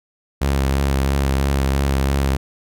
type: tone with vibrato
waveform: sawtooth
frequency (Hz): 68.3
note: C#2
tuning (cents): -25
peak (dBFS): -12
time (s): 0.41-2.37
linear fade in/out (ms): 10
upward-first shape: sine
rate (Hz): 3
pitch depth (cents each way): 27
effects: none